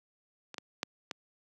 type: clicks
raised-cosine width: 0.2 ms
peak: -25 / -20 / -13 / -18 dBFS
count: 4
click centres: 0.543 / 0.582 / 0.831 / 1.112 s
effects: high-pass 200 Hz 12 dB/octave